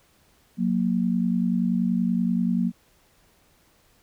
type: tone pair together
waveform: sine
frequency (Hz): 182.66 / 233.1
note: F#3 / A#3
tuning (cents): -22 / 0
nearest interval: major third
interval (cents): 422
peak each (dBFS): -23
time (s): 0.57-2.72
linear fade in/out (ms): 50
effects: pink hiss -61 dBFS RMS until 4.02 s